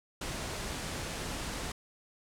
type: low-pass noise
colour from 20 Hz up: pink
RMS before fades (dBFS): -38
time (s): 0.21-1.72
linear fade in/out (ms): 5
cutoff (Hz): 10000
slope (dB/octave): 24
effects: none